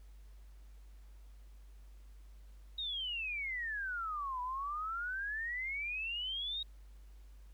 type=exponential two-way sweep; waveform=sine; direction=down then up; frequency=3800 to 980 to 3800 Hz; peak=-36 dBFS; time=2.78-6.63 s; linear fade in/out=5 ms; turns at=4.41 s; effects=added 50 Hz sine -52 dBFS peak until 7.53 s + pink hiss -71 dBFS RMS until 7.53 s